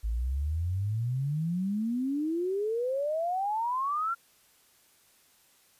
sine exponential sweep, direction up, 52.9 to 1396.9 Hz, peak -27 dBFS, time 0.03-4.15 s, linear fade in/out 20 ms, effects white hiss -63 dBFS RMS until 5.79 s + resampled to 32000 Hz

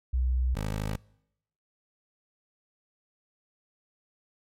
sine / 15% pulse tone pair in turn, 62.9 / 52.41 Hz, B1 / G#1, +32 / +16 cents, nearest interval minor third, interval 316 cents, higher first, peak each -23 dBFS, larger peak neither, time 0.13-0.55 / 0.55-0.97 s, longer neither, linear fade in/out 10 ms, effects noise-tail reverb RT60 0.8 s tail -24 dB re dry + MP3 64 kbps

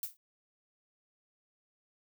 violet noise with exponential decay, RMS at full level -33 dBFS, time 0.03-0.17 s, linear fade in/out 1 ms, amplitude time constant 30 ms, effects none

